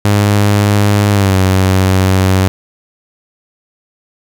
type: tone with pitch glide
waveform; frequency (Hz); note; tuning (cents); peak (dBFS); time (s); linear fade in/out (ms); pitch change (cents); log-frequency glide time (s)
sawtooth; 102.5 to 94.54; G#2 to F#2; -22 to +38; -4; 0.05-2.48; 0; -140; 1.11-1.36
effects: 7-bit